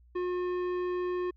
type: tone with tanh clipping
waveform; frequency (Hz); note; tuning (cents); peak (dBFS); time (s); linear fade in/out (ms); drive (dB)
sine; 359.3; F4; +49; -31; 0.15-1.31; 10; 13
effects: added 60 Hz sine -56 dBFS peak until 1.36 s